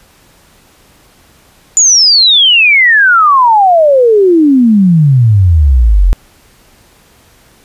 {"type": "exponential sweep", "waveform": "sine", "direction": "down", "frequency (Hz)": [7060, 41.2], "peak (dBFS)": -3, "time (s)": [1.77, 6.13], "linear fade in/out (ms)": 0, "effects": ["pink hiss -45 dBFS RMS until 7.64 s", "resampled to 32000 Hz"]}